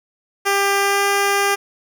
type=tone with pitch glide; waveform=10% pulse; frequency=397.9 to 400.2 Hz; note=G4 to G4; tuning=+26 to +36 cents; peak=-7 dBFS; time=0.45-1.56 s; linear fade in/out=20 ms; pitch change=+10 cents; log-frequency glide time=0.79-1.03 s; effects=none